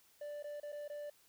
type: tone with dropouts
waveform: triangle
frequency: 587.3 Hz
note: D5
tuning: in tune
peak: -40 dBFS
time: 0.21-1.1 s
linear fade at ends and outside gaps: 5 ms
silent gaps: 0.427-0.441 / 0.601-0.63 / 0.721-0.726 / 0.88-0.898 s
effects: white hiss -68 dBFS RMS until 1.28 s